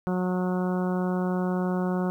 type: harmonic tone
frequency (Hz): 182.3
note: F#3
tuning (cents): -25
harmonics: 1 / 2 / 3 / 4 / 5 / 6 / 7 / 8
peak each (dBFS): -25 / -31 / -35 / -37 / -39 / -41 / -42 / -43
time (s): 0.07-2.1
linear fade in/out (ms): 0
effects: 10-bit